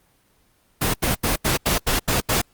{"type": "noise bursts", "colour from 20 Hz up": "pink", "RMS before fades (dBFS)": -20, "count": 8, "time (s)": [0.81, 2.417], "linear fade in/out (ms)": 10, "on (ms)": 130, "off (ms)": 81, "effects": ["pink hiss -61 dBFS RMS until 2.53 s", "Opus 24 kbps"]}